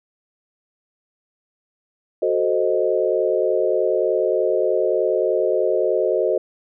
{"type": "chord", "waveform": "sine", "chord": "F# diminished seventh", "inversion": "none", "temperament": "equal", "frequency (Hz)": [370, 440, 523.3, 622.3], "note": ["F#4", "A4", "C5", "Eb5"], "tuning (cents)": [0, 0, 0, 0], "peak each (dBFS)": -22, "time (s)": [2.22, 6.38], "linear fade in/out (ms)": 5, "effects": []}